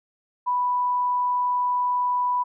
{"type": "tone", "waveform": "sine", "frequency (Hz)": 987.8, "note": "B5", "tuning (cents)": 0, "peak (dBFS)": -20, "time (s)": [0.46, 2.44], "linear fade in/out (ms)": 20, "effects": []}